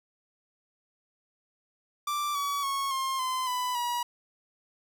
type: tone with pitch steps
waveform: 45% pulse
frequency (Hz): 1174.7 / 1136.7 / 1099.8 / 1064.2 / 1029.7 / 996.4 / 964.1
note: D6 / C#6 / C#6 / C6 / C6 / B5 / B5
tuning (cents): 0 / +43 / -14 / +29 / -28 / +15 / -42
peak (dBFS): -28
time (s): 2.07-4.03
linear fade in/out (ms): 5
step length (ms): 280
effects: none